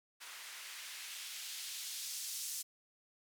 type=noise with band-pass filter sweep; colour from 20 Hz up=blue; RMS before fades=-45 dBFS; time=0.2-2.63 s; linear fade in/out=20 ms; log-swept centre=1400 to 6400 Hz; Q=0.94; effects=none